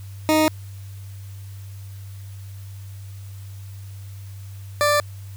20% pulse tone pair in turn, 311.1 / 588.5 Hz, D#4 / D5, 0 / +3 cents, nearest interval major seventh, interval 1103 cents, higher second, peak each -10 / -11 dBFS, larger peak first, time 0.29-0.48 / 4.81-5 s, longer neither, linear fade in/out 0 ms, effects added 98 Hz sine -34 dBFS peak until 5.36 s + white hiss -51 dBFS RMS until 5.36 s

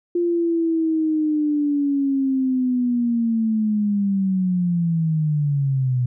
sine linear sweep, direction down, 349.2 to 122.5 Hz, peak -17 dBFS, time 0.15-6.06 s, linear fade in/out 5 ms, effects none

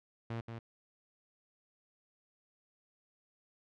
sawtooth tone with echo, 115 Hz, A#2, 23 cents flat, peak -33 dBFS, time 0.3-0.41 s, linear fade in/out 5 ms, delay 180 ms, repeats 1, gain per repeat -5 dB, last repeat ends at 0.59 s, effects low-pass 3000 Hz 12 dB/octave

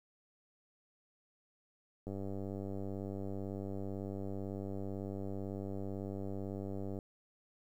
click train, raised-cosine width 2 ms, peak -29 dBFS, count 483, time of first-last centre 2.07-6.988 s, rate 98 Hz, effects 11-bit

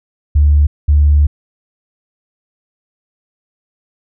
sine tone pair in turn, 73.42 / 73.42 Hz, D2 / D2, 0 / 0 cents, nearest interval unison, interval 0 cents, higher neither, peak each -5 dBFS, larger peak neither, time 0.35-0.67 / 0.88-1.27 s, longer second, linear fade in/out 10 ms, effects tanh soft clip ceiling -1 dBFS

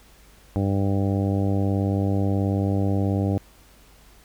harmonic tone, 98.5 Hz, G2, 9 cents sharp, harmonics 1 / 2 / 3 / 4 / 5 / 6 / 7 / 8, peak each -22 / -26 / -27 / -34 / -33 / -35 / -38 / -38 dBFS, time 0.56-3.38 s, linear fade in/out 0 ms, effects added 50 Hz sine -53 dBFS peak until 4.24 s + pink hiss -54 dBFS RMS until 4.24 s

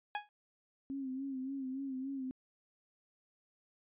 sawtooth tone with exponential decay, 830.6 Hz, G#5, in tune, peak -28 dBFS, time 0.15-0.29 s, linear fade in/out 1 ms, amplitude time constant 29 ms
sine tone with vibrato, 266.9 Hz, C4, 35 cents sharp, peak -37 dBFS, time 0.9-2.31 s, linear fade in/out 0 ms, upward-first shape sine, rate 3.5 Hz, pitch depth 59 cents each way
effects resampled to 8000 Hz

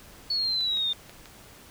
sine exponential sweep, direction down, 4432 to 3596 Hz, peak -24 dBFS, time 0.3-0.93 s, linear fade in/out 5 ms
click train, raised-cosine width 0.2 ms, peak -27 dBFS, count 5, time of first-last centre 0.61-1.257 s, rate 6.18 Hz
effects pink hiss -50 dBFS RMS until 1.7 s

